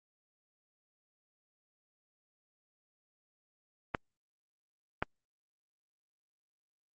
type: clicks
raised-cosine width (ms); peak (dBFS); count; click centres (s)
0.5; -14; 2; 3.948 / 5.025
effects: Opus 32 kbps